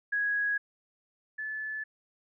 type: tone pair in turn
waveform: sine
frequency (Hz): 1661.2 / 1733.6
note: G#6 / A6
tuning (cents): 0 / -26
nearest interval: minor second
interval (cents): 74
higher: second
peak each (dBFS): -26 / -33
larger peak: first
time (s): 0.12-0.58 / 1.38-1.84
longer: neither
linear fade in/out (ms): 10
effects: none